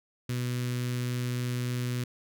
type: tone with notch filter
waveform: sawtooth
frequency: 123.47 Hz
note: B2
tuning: in tune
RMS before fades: -31 dBFS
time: 0.29-2.04 s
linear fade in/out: 5 ms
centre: 760 Hz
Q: 0.54
effects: none